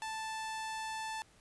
sawtooth tone, 880 Hz, A5, in tune, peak -34 dBFS, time 0.02-1.22 s, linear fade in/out 0 ms, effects pink hiss -64 dBFS RMS until 1.4 s + resampled to 24000 Hz

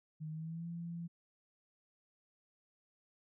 sine tone with pitch glide, 155.56 to 169.64 Hz, D#3 to E3, 0 to +50 cents, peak -40 dBFS, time 0.2-1.08 s, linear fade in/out 20 ms, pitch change +150 cents, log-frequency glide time 0.3-0.67 s, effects none

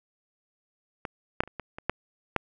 clicks, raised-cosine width 0.5 ms, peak -18 / -6 / -21 / -30 / -20 / -23 / -9 / -8 dBFS, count 8, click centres 1.052 / 1.405 / 1.436 / 1.476 / 1.597 / 1.785 / 1.896 / 2.363 s, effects none

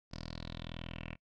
10% pulse tone with low-pass filter sweep, 41.2 Hz, E1, in tune, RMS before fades -44 dBFS, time 0.11-1.16 s, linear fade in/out 20 ms, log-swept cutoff 5100 to 2500 Hz, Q 5.6, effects noise-tail reverb RT60 0.1 s tail -24 dB re dry

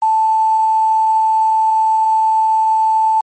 sine tone with quantisation, 880 Hz, A5, in tune, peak -10 dBFS, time 0.02-3.21 s, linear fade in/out 5 ms, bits 6, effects MP3 32 kbps

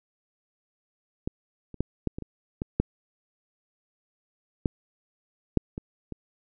clicks, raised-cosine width 3 ms, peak -15 / -28 / -12 / -12 / -21 / -23 / -16 / -8 / -10 / -6 / -20 / -22 dBFS, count 12, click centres 1.275 / 1.743 / 1.806 / 2.073 / 2.185 / 2.223 / 2.619 / 2.8 / 4.658 / 5.573 / 5.779 / 6.123 s, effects none

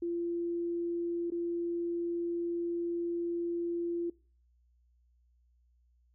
sine tone with dropouts, 342.8 Hz, F4, 32 cents flat, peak -31 dBFS, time 0.02-4.1 s, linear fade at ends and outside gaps 5 ms, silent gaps 1.303-1.319 s, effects noise-tail reverb RT60 0.4 s tail -22 dB re dry + added 60 Hz sine -65 dBFS peak until 6.14 s

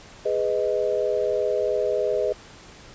sine chord, G# minor, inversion none, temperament just, 415.3 / 498.4 / 623 Hz, G#4 / B4 / D#5, 0 / +16 / +2 cents, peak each -25 dBFS, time 0.25-2.33 s, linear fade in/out 10 ms, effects pink hiss -46 dBFS RMS until 2.94 s + resampled to 16000 Hz

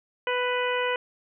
harmonic tone, 495.5 Hz, B4, 6 cents sharp, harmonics 1 / 2 / 3 / 4 / 5 / 6, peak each -27 / -30 / -32 / -33 / -34 / -35 dBFS, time 0.27-0.96 s, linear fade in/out 2 ms, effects none

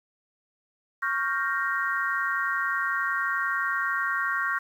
sine chord, G half-diminished seventh, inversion second, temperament equal, 1108.7 / 1396.9 / 1568 / 1864.7 Hz, Db6 / F6 / G6 / Bb6, 0 / 0 / 0 / 0 cents, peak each -30 dBFS, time 1.02-4.59 s, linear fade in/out 10 ms, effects 9-bit

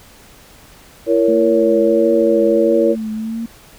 sine chord, A# diminished, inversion second, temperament just, 335.6 / 466.2 / 559.4 Hz, E4 / A#4 / C#5, +31 / 0 / +16 cents, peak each -15 dBFS, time 1.06-2.96 s, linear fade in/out 50 ms
sine tone with vibrato, 223.3 Hz, A3, 26 cents sharp, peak -20 dBFS, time 1.28-3.46 s, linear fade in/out 5 ms, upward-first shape triangle, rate 1.5 Hz, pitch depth 59 cents each way
effects pink hiss -44 dBFS RMS until 3.78 s

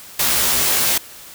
white noise with comb filter, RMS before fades -17 dBFS, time 0.19-0.98 s, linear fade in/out 5 ms, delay 17 ms, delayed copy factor +1, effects white hiss -39 dBFS RMS until 1.34 s

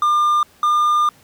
triangle tone pair in turn, 1200 / 1204.7 Hz, D6 / D6, +37 / +44 cents, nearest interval unison, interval 7 cents, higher second, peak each -11 dBFS, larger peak neither, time 0.02-0.43 / 0.63-1.09 s, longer second, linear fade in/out 2 ms, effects pink hiss -51 dBFS RMS until 1.23 s + high-pass 80 Hz 12 dB/octave

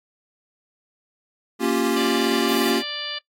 square chord, G half-diminished seventh, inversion first, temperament equal, 233.1 / 277.2 / 349.2 / 392 Hz, Bb3 / Db4 / F4 / G4, 0 / 0 / 0 / 0 cents, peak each -25 / -25 / -25 / -26 dBFS, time 1.59-2.83 s, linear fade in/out 50 ms
harmonic tone, 589 Hz, D5, 5 cents sharp, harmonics 1 / 2 / 3 / 4 / 5 / 6 / 7 / 8, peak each -40 / -40 / -36 / -39 / -32 / -33 / -40 / -34 dBFS, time 1.96-3.19 s, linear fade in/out 10 ms
blue noise, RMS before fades -34 dBFS, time 2.48-2.72 s, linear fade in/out 10 ms
effects noise-tail reverb RT60 0.1 s tail -20 dB re dry + AAC 48 kbps

